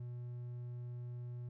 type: tone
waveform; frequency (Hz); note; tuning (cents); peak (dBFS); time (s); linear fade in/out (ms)
triangle; 121.7; B2; -25; -40; 0-1.49; 5
effects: none